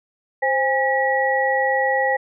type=tone cluster; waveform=sine; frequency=524 / 816 / 1926 Hz; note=C5 / G#5 / B6; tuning=+2 / -31 / -44 cents; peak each=-21 dBFS; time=0.42-2.17 s; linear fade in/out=10 ms; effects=none